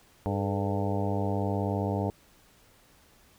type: harmonic tone with a mistuned harmonic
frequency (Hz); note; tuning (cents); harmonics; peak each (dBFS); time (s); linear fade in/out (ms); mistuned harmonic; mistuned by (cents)
99.4; G2; +25; 1 / 2 / 3 / 4 / 5 / 6 / 7 / 8 / 9; -30 / -33 / -35 / -36 / -37 / -38 / -38 / -39 / -40; 0.26-2.1; 0; 4; +100
effects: pink hiss -60 dBFS RMS until 3.38 s